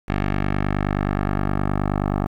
10% pulse tone with low-pass filter sweep, 49.54 Hz, G1, 19 cents sharp, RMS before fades -22 dBFS, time 0.08-2.27 s, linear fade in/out 10 ms, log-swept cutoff 2300 to 1100 Hz, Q 1.4, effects 8-bit

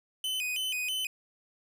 45% pulse tone with vibrato, 2752 Hz, F7, 26 cents flat, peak -30 dBFS, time 0.24-1.07 s, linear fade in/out 2 ms, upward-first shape square, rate 3.1 Hz, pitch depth 170 cents each way, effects none

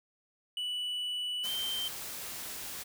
triangle tone with pitch glide, 2960 to 3125 Hz, F#7 to G7, 0 to -6 cents, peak -31 dBFS, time 0.57-1.88 s, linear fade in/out 2 ms, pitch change +94 cents, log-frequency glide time 1.43-1.49 s
white noise, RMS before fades -41 dBFS, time 1.43-2.84 s, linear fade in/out 20 ms
effects none

